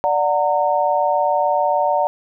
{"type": "chord", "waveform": "sine", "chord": "D augmented", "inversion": "none", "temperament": "just", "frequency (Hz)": [587.3, 734.2, 917.7], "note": ["D5", "F#5", "A#5"], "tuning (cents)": [0, -14, -27], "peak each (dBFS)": -19, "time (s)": [0.04, 2.07], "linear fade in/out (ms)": 0, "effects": []}